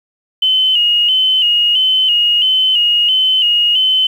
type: tone with vibrato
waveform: sine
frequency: 2960 Hz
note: F#7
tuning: in tune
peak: -9 dBFS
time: 0.42-4.07 s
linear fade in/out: 5 ms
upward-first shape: square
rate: 1.5 Hz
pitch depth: 53 cents each way
effects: 7-bit